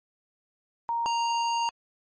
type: tone pair in turn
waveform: sine / square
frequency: 932.3 / 932.3 Hz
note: A#5 / A#5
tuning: 0 / 0 cents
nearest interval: unison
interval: 0 cents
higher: neither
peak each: -25 / -25 dBFS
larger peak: neither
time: 0.89-1.06 / 1.06-1.69 s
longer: second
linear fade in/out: 0 ms
effects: MP3 32 kbps